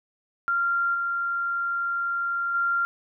sine tone with level steps, 1386 Hz, F6, 14 cents flat, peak -21 / -24 / -21 dBFS, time 0.48-2.85 s, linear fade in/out 0 ms, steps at 0.94 / 2.54 s, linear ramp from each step 10 ms, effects none

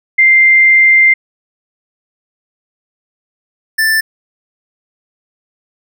sine / square tone pair in turn, 2093 / 1768.1 Hz, C7 / A6, 0 / +8 cents, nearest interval minor third, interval 292 cents, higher first, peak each -4 / -10 dBFS, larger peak first, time 0.18-1.14 / 3.78-4.01 s, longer first, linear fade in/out 10 ms, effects none

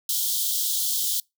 white high-pass noise, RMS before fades -25 dBFS, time 0.09-1.2 s, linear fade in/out 2 ms, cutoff 3100 Hz, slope 96 dB/octave, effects noise-tail reverb RT60 0.2 s tail -26 dB re dry

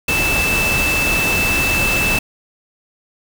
sine tone in noise, 2637 Hz, E7, in tune, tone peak -16 dBFS, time 0.08-2.19 s, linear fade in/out 5 ms, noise pink, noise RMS -20 dBFS, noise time 0.08-2.19 s, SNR +1 dB, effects none

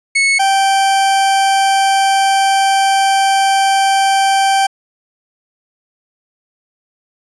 40% pulse tone pair in turn, 2200 / 780.7 Hz, C#7 / G5, -14 / -7 cents, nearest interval octave + tritone, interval 1793 cents, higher first, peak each -9 dBFS, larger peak neither, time 0.15-0.39 / 0.39-4.67 s, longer second, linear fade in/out 10 ms, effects resampled to 24000 Hz + 8-bit

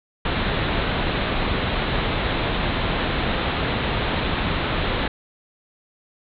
pink low-pass noise, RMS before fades -23 dBFS, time 0.25-5.08 s, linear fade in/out 5 ms, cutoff 4000 Hz, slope 96 dB/octave, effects none

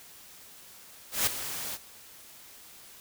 white noise with ADSR envelope, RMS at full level -24 dBFS, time 1.11-1.78 s, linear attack 160 ms, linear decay 6 ms, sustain -12 dB, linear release 37 ms, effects white hiss -51 dBFS RMS until 3 s

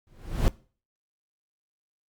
brown noise with exponential growth, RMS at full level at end -19 dBFS, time 0.07-0.48 s, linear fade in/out 0 ms, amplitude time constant 87 ms, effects noise-tail reverb RT60 0.4 s tail -21 dB re dry + Opus 48 kbps

